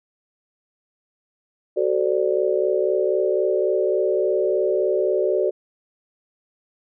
sine chord, D dominant seventh, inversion first, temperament equal with one note detuned, 376.2 / 440 / 523.3 / 587.3 Hz, F#4 / A4 / C5 / D5, +29 / 0 / 0 / 0 cents, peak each -21 / -24 / -26 / -23 dBFS, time 1.76-5.51 s, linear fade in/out 20 ms, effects none

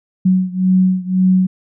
sine beating tone pair, 185 / 186.9 Hz, F#3 / F#3, 0 / +18 cents, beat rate 1.9 Hz, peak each -13 / -15 dBFS, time 0.25-1.47 s, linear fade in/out 10 ms, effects none

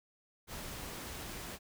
pink noise, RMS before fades -44 dBFS, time 0.47-1.59 s, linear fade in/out 50 ms, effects none

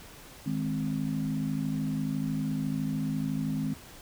sine chord, Ab major, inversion second, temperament equal, 155.56 / 207.7 / 261.6 Hz, Eb3 / Ab3 / C4, 0 / 0 / 0 cents, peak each -32 / -33 / -32 dBFS, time 0.46-3.74 s, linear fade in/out 5 ms, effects pink hiss -49 dBFS RMS until 4.01 s

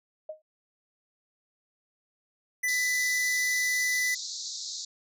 sine tone with exponential decay, 622.3 Hz, D#5, in tune, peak -31 dBFS, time 0.29-0.42 s, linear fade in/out 5 ms, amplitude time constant 27 ms
square tone, 1994 Hz, B6, 16 cents sharp, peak -26 dBFS, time 2.63-4.15 s, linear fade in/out 10 ms
pink band-pass noise, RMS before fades -37 dBFS, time 2.68-4.85 s, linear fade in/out 5 ms, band 3800 to 7200 Hz, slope 96 dB/octave
effects none

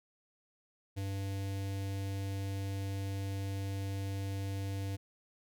square tone with notch filter, 98 Hz, G2, in tune, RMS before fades -37 dBFS, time 0.96-4.97 s, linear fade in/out 20 ms, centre 1200 Hz, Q 1.2, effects none

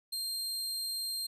sawtooth tone, 4186 Hz, C8, in tune, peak -31 dBFS, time 0.12-1.27 s, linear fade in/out 10 ms, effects resampled to 32000 Hz + 12-bit

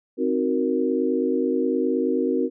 sine chord, C half-diminished seventh, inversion none, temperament equal, 261.6 / 311.1 / 370 / 466.2 Hz, C4 / Eb4 / Gb4 / Bb4, 0 / 0 / 0 / 0 cents, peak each -24 / -27 / -25 / -25 dBFS, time 0.17-2.5 s, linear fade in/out 50 ms, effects none

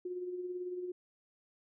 sine tone with tremolo, 360.3 Hz, F#4, 46 cents flat, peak -35 dBFS, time 0.05-0.92 s, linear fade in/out 5 ms, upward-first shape sine, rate 18 Hz, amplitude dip 45%, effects none

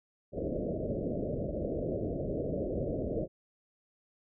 white low-pass noise, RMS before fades -34 dBFS, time 0.32-3.28 s, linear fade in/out 50 ms, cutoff 630 Hz, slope 96 dB/octave, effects none

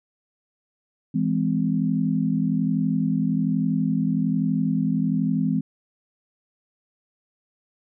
sine chord, E augmented, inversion none, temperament just, 164.81 / 206 / 257.5 Hz, E3 / G#3 / B#3, 0 / -14 / -28 cents, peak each -24 dBFS, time 1.14-5.61 s, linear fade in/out 10 ms, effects none

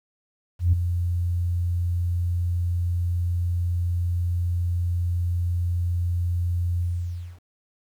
sine tone with ADSR envelope, 87.31 Hz, F2, in tune, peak -12 dBFS, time 0.59-7.4 s, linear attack 140 ms, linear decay 5 ms, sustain -9 dB, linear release 590 ms, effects tanh soft clip ceiling -10 dBFS + 9-bit

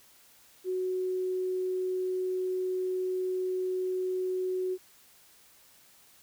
sine tone, 370 Hz, F#4, in tune, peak -28 dBFS, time 0.64-4.78 s, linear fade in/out 50 ms, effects white hiss -59 dBFS RMS until 6.22 s

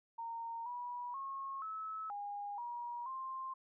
sine tone with pitch steps, 922 / 973 / 1087 / 1298 / 815 / 956 / 1053 Hz, A#5 / B5 / C#6 / E6 / G#5 / A#5 / C6, -19 / -26 / -34 / -27 / -33 / +43 / +11 cents, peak -40 dBFS, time 0.18-3.54 s, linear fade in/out 10 ms, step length 480 ms, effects none

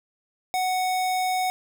square tone, 741 Hz, F#5, 2 cents sharp, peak -23 dBFS, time 0.54-1.5 s, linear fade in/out 0 ms, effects none

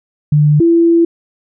sine tone pair in turn, 148.9 / 336 Hz, D3 / E4, +24 / +33 cents, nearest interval octave + major second, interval 1409 cents, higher second, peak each -6 dBFS, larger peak neither, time 0.32-0.6 / 0.6-1.05 s, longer second, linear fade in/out 5 ms, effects none

